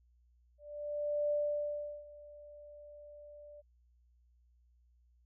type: tone with ADSR envelope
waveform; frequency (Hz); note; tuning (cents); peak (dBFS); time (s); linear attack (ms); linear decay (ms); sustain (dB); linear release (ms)
sine; 589; D5; +5; -29; 0.58-3.62; 730; 730; -21; 24
effects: added 60 Hz sine -65 dBFS peak until 5.25 s